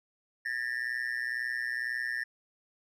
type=tone with amplitude modulation; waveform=triangle; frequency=1791 Hz; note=A6; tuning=30 cents sharp; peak=-25 dBFS; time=0.45-2.24 s; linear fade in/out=10 ms; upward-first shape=sine; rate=122 Hz; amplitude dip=100%; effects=none